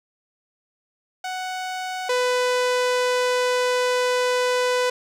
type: tone pair in turn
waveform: sawtooth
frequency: 742 / 498.5 Hz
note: F#5 / B4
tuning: +5 / +16 cents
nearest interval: perfect fifth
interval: 689 cents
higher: first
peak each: -23 / -15 dBFS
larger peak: second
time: 1.24-2.09 / 2.09-4.9 s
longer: second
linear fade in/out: 5 ms
effects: low-pass 8000 Hz 12 dB/octave + 9-bit